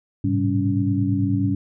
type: tone cluster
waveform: sine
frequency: 104.2 / 113.3 / 132.3 / 194.4 / 280.9 Hz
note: G#2 / A#2 / C3 / G3 / C#4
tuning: +6 / -49 / +20 / -14 / +23 cents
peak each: -22 / -29 / -30 / -25 / -22 dBFS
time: 0.24-1.55 s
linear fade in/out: 5 ms
effects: none